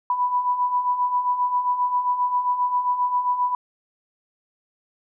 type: beating tone pair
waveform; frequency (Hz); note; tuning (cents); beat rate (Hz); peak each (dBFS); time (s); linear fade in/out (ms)
sine; 983 / 990.5; B5 / B5; -8 / +5; 7.5; -27 / -20; 0.1-3.55; 2
effects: none